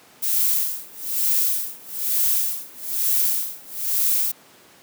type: noise with tremolo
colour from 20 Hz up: violet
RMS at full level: -19 dBFS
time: 0.22-4.32 s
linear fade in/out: 10 ms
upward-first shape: sine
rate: 1.1 Hz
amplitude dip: 95%
effects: pink hiss -50 dBFS RMS until 4.82 s + high-pass 200 Hz 12 dB/octave